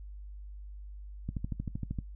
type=click train; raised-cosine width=5 ms; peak=-22 dBFS; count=10; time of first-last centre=1.29-1.988 s; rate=12.9 Hz; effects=noise-tail reverb RT60 0.1 s tail -18 dB re dry + added 50 Hz sine -42 dBFS peak until 2.15 s